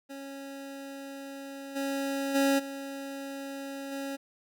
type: tone with level steps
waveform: 25% pulse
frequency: 275.3 Hz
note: C#4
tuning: 12 cents flat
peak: -36 / -26 / -19 / -33 / -30 dBFS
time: 0.09-4.17 s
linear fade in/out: 20 ms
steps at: 1.75 / 2.34 / 2.58 / 3.91 s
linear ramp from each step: 20 ms
effects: none